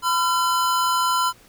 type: tone pair together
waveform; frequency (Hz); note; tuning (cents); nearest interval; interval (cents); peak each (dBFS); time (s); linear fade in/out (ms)
square; 1008.1 / 1368; B5 / F6; +35 / -36; perfect fourth; 529; -21 / -23; 0.02-1.33; 50
effects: pink hiss -52 dBFS RMS until 1.48 s